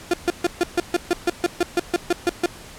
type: tone bursts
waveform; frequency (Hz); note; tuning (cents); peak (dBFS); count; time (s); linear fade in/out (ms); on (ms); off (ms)
35% pulse; 349.2; F4; 0; -14; 15; 0.11-2.46; 2; 26; 140
effects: pink hiss -41 dBFS RMS until 2.78 s + low-pass 11000 Hz 12 dB/octave